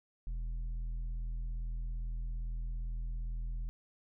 sine tone with tanh clipping, 41.2 Hz, E1, in tune, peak -36 dBFS, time 0.27-3.69 s, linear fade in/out 0 ms, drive 6 dB, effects none

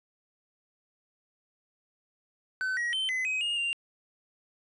triangle tone with pitch steps, 1520 / 1903 / 3088 / 2030 / 2528 / 2845 / 2783 Hz, F#6 / A#6 / G7 / B6 / D#7 / F7 / F7, +46 / +35 / -27 / +47 / +27 / +31 / -7 cents, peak -26 dBFS, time 2.61-3.73 s, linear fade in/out 0 ms, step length 160 ms, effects resampled to 24000 Hz

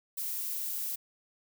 violet noise, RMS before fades -35 dBFS, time 0.17-0.96 s, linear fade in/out 10 ms, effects none

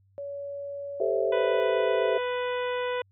sine tone, 565 Hz, C#5, 33 cents sharp, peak -33 dBFS, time 0.18-1.6 s, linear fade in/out 0 ms
sine chord, A minor seventh, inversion third, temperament equal, 392 / 440 / 523.3 / 659.3 Hz, G4 / A4 / C5 / E5, 0 / 0 / 0 / 0 cents, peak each -29 dBFS, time 1-2.18 s, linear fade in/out 5 ms
harmonic tone, 495.3 Hz, B4, 5 cents sharp, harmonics 1 / 2 / 3 / 4 / 5 / 6 / 7, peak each -28 / -34 / -38 / -40 / -42 / -44 / -45 dBFS, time 1.32-3.02 s, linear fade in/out 5 ms
effects added 97 Hz sine -60 dBFS peak until 3.11 s

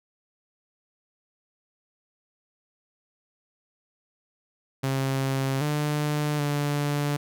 sawtooth tone with pitch steps, 134.7 / 149 / 145.3 Hz, C#3 / D3 / D3, -49 / +25 / -18 cents, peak -20 dBFS, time 4.83-7.17 s, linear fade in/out 10 ms, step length 780 ms, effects none

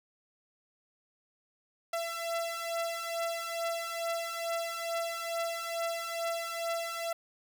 sawtooth beating tone pair, 670 / 672.3 Hz, E5 / E5, +28 / +34 cents, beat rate 2.3 Hz, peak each -33 / -31 dBFS, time 1.93-7.13 s, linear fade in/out 5 ms, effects none

